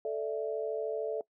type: chord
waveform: sine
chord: A suspended fourth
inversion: none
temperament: just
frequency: 440 / 586.7 / 660 Hz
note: A4 / D5 / E5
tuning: 0 / -2 / +2 cents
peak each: -33 / -37 / -37 dBFS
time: 0.05-1.21 s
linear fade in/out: 2 ms
effects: noise-tail reverb RT60 0.1 s tail -21 dB re dry